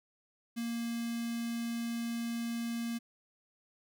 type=tone with notch filter; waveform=square; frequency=233.1 Hz; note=A#3; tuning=in tune; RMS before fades=-36 dBFS; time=0.56-2.99 s; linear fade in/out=20 ms; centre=840 Hz; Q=0.61; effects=none